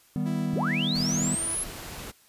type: chord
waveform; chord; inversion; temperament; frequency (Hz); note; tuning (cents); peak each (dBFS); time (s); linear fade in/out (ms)
triangle; Eb augmented; none; equal; 155.56 / 196 / 246.9; Eb3 / G3 / B3; 0 / 0 / 0; -28; 0.16-1.35; 0
type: tone with tremolo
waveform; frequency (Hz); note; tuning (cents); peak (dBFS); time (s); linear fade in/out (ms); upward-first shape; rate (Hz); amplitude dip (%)
sawtooth; 329.6; E4; 0; -34; 0.25-1.56; 20; square; 2.4; 25
type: linear sweep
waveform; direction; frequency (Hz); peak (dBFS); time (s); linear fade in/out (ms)
sine; up; 33.47 to 11175; -27; 0.53-1.64; 10
type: noise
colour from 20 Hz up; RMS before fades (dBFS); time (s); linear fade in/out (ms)
pink; -39; 0.94-2.12; 20
effects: white hiss -59 dBFS RMS until 2.28 s + resampled to 32000 Hz

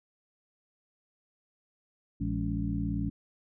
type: harmonic tone with a mistuned harmonic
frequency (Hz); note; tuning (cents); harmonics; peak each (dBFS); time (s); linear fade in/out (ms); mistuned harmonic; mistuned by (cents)
56.6; A1; +50; 1 / 2 / 3 / 4 / 5; -35 / -35 / -35 / -35 / -35; 2.2-3.1; 10; 4; -150
effects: none

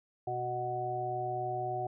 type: harmonic tone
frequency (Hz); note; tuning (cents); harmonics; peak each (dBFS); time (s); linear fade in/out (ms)
123.47; B2; 0; 1 / 3 / 5 / 6; -41 / -39 / -41 / -34; 0.27-1.87; 5
effects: none

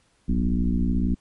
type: tone with frequency modulation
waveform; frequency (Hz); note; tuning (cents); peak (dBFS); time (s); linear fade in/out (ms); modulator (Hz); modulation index
sine; 123.47; B2; 0; -19; 0.28-1.15; 10; 58.3; 2.5
effects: pink hiss -64 dBFS RMS until 1.2 s + MP3 48 kbps

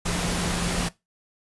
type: tone in noise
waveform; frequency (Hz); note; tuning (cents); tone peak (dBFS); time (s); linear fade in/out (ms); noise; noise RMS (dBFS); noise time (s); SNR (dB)
sine; 174.61; F3; 0; -29; 0.05-0.89; 10; pink; -27; 0.05-0.89; -5
effects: noise-tail reverb RT60 0.2 s tail -19 dB re dry + resampled to 24000 Hz

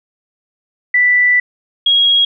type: tone pair in turn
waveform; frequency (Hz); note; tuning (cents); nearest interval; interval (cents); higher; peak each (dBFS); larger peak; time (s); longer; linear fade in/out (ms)
sine; 1975.5 / 3295; B6 / G#7; 0 / -14; major sixth; 886; second; -8; neither; 0.94-1.4 / 1.86-2.25; first; 5
effects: none

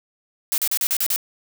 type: noise bursts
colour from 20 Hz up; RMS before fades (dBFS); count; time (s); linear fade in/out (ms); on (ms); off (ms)
blue; -21; 7; 0.52-1.161; 0; 59; 38
effects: none

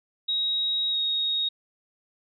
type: tone with pitch glide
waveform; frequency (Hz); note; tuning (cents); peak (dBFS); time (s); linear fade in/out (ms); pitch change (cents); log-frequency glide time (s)
sine; 3800 to 3750; A#7 to A#7; +33 to +10; -23; 0.28-1.49; 10; -23; 0.91-0.96
effects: none

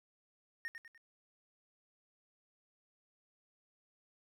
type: tone with echo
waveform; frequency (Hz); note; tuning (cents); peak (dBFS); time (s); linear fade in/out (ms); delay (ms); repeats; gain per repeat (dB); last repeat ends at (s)
triangle; 1844; A#6; -19; -36; 0.65-0.68; 0; 99; 3; -7; 0.977
effects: none

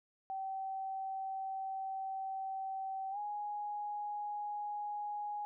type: tone with pitch glide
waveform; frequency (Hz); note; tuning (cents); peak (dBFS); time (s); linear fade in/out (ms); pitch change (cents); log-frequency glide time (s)
sine; 770 to 830; G5 to G#5; -31 to -1; -37; 0.3-5.45; 0; +130; 3.11-3.18
effects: none

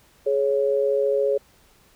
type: tone pair together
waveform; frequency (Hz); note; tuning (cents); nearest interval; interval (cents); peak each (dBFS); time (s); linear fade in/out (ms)
sine; 419.7 / 554.4; G#4 / C#5; +18 / 0; perfect fourth; 482; -21 / -21; 0.26-1.38; 10
effects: pink hiss -57 dBFS RMS until 1.95 s

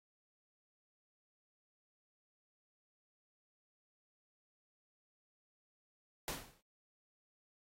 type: noise with exponential decay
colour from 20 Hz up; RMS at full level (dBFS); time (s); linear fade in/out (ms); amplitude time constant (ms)
pink; -37; 6.28-6.61; 0; 70
effects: noise-tail reverb RT60 0.1 s tail -23 dB re dry + AAC 48 kbps

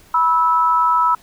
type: tone pair together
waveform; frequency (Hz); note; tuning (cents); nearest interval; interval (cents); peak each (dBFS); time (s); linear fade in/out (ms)
sine; 980 / 1308.1; B5 / E6; -14 / -14; perfect fourth; 500; -15; 0.14-1.15; 5
effects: pink hiss -49 dBFS RMS until 1.22 s

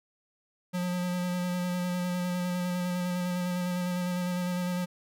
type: tone with vibrato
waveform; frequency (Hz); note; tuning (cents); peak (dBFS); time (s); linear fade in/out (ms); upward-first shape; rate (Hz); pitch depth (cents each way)
square; 179; F3; +43; -29; 0.73-4.86; 20; square; 9.9; 14
effects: none

